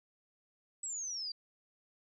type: exponential sweep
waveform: sine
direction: down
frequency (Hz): 7940 to 4664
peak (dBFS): -37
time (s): 0.83-1.32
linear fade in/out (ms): 5
effects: none